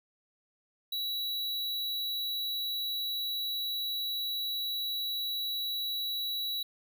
square tone, 3917 Hz, B7, 15 cents flat, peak -32 dBFS, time 0.92-6.63 s, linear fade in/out 5 ms, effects none

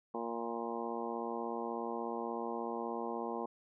harmonic tone with a mistuned harmonic, 116.54 Hz, A#2, in tune, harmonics 2 / 3 / 4 / 5 / 6 / 7 / 8 / 9, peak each -43 / -43 / -42 / -47 / -46 / -44 / -46 / -46 dBFS, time 0.14-3.46 s, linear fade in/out 5 ms, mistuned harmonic 8, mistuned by +27 cents, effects none

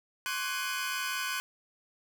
sawtooth tone cluster, 1055 / 1141 / 1504 / 1654 / 2485 Hz, C6 / C#6 / F#6 / G#6 / D#7, +14 / +50 / +28 / -8 / -3 cents, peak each -35 / -38 / -31 / -39 / -35 dBFS, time 0.26-1.4 s, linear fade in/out 0 ms, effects none

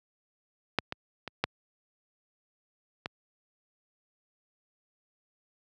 clicks, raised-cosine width 0.3 ms, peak -8 / -17 / -21 / -9 / -17 dBFS, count 5, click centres 0.787 / 0.924 / 1.277 / 1.44 / 3.059 s, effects high-pass 80 Hz 12 dB/octave

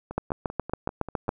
two click trains, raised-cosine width 1 ms, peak -21 / -11 dBFS, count 7 / 9, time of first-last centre 0.11-1.282 / 0.18-1.291 s, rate 5.12 / 7.2 Hz, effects none

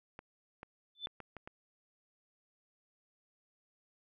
clicks, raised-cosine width 0.5 ms, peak -31 dBFS, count 6, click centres 0.191 / 0.631 / 1.071 / 1.203 / 1.367 / 1.475 s
sine tone with exponential growth, 3520 Hz, A7, in tune, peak -33 dBFS, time 0.95-1.06 s, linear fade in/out 2 ms, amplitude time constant 23 ms
effects none

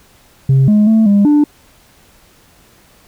sine tone with pitch steps, 134.3 / 210.1 / 221.2 / 202.2 / 295 Hz, C3 / G#3 / A3 / G#3 / D4, +46 / +20 / +9 / -46 / +8 cents, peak -4 dBFS, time 0.49-1.44 s, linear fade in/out 5 ms, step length 190 ms, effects tanh soft clip ceiling -5 dBFS + pink hiss -48 dBFS RMS until 3.07 s

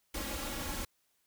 pink noise with comb filter, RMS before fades -38 dBFS, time 0.14-0.85 s, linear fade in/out 5 ms, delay 3.6 ms, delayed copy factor +0.7, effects white hiss -75 dBFS RMS until 1.26 s

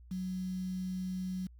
sine tone with quantisation, 185 Hz, F#3, in tune, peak -34 dBFS, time 0.11-1.47 s, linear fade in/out 5 ms, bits 9, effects added 60 Hz sine -52 dBFS peak until 1.59 s

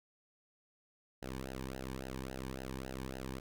sawtooth tone with flanger, 65.41 Hz, C2, in tune, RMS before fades -43 dBFS, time 1.22-3.4 s, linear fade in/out 5 ms, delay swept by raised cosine 0.86 to 1.53 ms, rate 3.6 Hz, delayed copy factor -0.95, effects none

